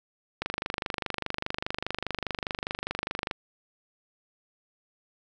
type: click train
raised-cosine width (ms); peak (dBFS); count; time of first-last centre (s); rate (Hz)
0.3; -13; 73; 0.42-3.312; 24.9
effects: none